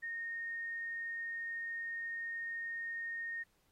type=tone; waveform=sine; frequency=1847 Hz; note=A#6; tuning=16 cents flat; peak=-38 dBFS; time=0.02-3.44 s; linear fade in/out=20 ms; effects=pink hiss -75 dBFS RMS until 3.71 s + AAC 48 kbps